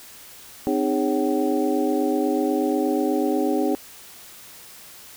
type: tone cluster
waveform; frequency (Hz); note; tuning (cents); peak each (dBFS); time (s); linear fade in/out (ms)
sine; 259 / 307.2 / 407.7 / 550 / 760; C4 / D#4 / G#4 / C#5 / F#5; -17 / -22 / -32 / -14 / +46; -25 / -23 / -25 / -29 / -29; 0.67-3.75; 0
effects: white hiss -44 dBFS RMS until 5.16 s